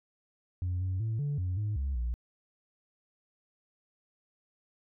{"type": "tone with pitch steps", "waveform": "sine", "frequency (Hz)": [90.2, 93.2, 111.3, 144.4, 91.2, 105, 68.4, 59.3], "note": ["F#2", "F#2", "A2", "D3", "F#2", "G#2", "C#2", "A#1"], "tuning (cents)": [-44, 13, 20, -29, -24, 19, -23, 30], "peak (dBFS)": -27, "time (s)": [0.62, 2.14], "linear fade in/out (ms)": 0, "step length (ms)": 190, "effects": ["tanh soft clip ceiling -27 dBFS"]}